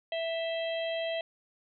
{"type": "harmonic tone with a mistuned harmonic", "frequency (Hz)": 659.3, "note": "E5", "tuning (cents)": 0, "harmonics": [1, 3, 4, 5, 6], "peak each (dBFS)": [-31, -42, -42, -40, -48], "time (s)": [0.12, 1.21], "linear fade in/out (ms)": 2, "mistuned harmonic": 5, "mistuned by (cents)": -48, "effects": []}